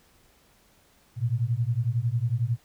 sine beating tone pair, 112.6 / 123.6 Hz, A2 / B2, +40 / +2 cents, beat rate 11 Hz, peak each -26 dBFS, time 1.16-2.58 s, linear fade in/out 50 ms, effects pink hiss -61 dBFS RMS until 2.64 s

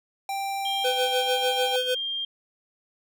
square tone with pitch glide, 786 to 791.5 Hz, G5 to G5, +4 to +17 cents, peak -28 dBFS, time 0.29-1.76 s, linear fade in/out 2 ms, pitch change +13 cents, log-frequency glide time 1.21-1.28 s
sine tone, 3198 Hz, G7, 34 cents sharp, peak -27 dBFS, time 0.65-2.25 s, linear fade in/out 5 ms
square tone with tremolo, 503 Hz, B4, 32 cents sharp, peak -23 dBFS, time 0.84-1.95 s, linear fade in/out 10 ms, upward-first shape sine, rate 6.7 Hz, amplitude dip 75%
effects none

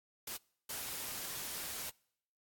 white noise bursts at uneven times, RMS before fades -42 dBFS, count 2, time 0.27-0.37 / 0.69-1.9 s, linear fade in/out 5 ms, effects noise-tail reverb RT60 0.7 s tail -26 dB re dry + AAC 64 kbps

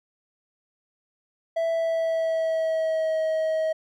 triangle tone with pitch glide, 660 to 635.3 Hz, E5 to D#5, +2 to +36 cents, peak -20 dBFS, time 1.56-3.73 s, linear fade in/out 10 ms, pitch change -66 cents, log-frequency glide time 1.71-3.2 s, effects none

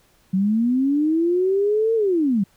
sine linear two-way sweep, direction up then down, 183.1 to 458.7 to 183.1 Hz, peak -16 dBFS, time 0.33-2.44 s, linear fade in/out 10 ms, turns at 1.95 s, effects pink hiss -59 dBFS RMS until 2.56 s

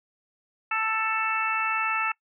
harmonic tone, 441.6 Hz, A4, 6 cents sharp, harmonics 2 / 3 / 4 / 5 / 6, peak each -32 / -27 / -33 / -33 / -29 dBFS, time 0.71-2.12 s, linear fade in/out 5 ms, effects noise-tail reverb RT60 0.1 s tail -23 dB re dry

